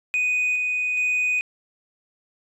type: tone with tremolo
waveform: sine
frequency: 2489 Hz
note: D#7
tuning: in tune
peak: -17 dBFS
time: 0.14-1.41 s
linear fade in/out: 0 ms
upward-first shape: square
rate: 1.2 Hz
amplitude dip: 30%
effects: tanh soft clip ceiling -18 dBFS